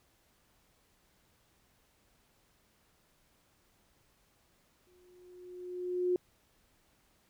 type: tone with exponential growth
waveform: sine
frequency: 360 Hz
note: F#4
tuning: 47 cents flat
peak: -25 dBFS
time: 4.87-6.16 s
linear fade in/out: 1 ms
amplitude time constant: 280 ms
effects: pink hiss -70 dBFS RMS until 7.29 s